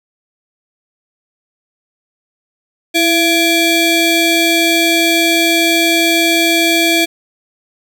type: ring-modulated tone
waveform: 25% pulse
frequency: 1009 Hz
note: B5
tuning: 37 cents sharp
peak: -3 dBFS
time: 2.94-7.06 s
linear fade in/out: 20 ms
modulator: 1340 Hz
effects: none